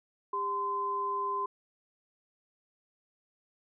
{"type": "tone pair together", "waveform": "sine", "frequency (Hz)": [400, 1027.9], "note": ["G4", "C6"], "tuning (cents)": [35, -31], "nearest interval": "octave + major third", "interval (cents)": 1634, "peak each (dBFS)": [-38, -30], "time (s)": [0.33, 1.46], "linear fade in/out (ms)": 5, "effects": []}